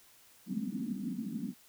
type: band-pass noise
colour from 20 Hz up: pink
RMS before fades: -37 dBFS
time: 0.46-1.54 s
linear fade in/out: 50 ms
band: 190 to 260 Hz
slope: 48 dB/octave
effects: white hiss -61 dBFS RMS until 1.68 s